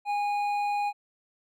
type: tone with hard clipping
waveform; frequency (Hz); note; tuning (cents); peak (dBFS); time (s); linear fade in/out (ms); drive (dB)
sine; 821; G#5; -20; -27; 0.05-0.93; 50; 7
effects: none